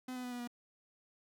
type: tone with pitch steps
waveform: 45% pulse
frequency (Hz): 254.5 / 251 / 247.5 / 244.1 / 240.8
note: C4 / B3 / B3 / B3 / B3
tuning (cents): -48 / +28 / +4 / -20 / -44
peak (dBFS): -40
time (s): 0.08-0.475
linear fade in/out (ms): 5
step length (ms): 79
effects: none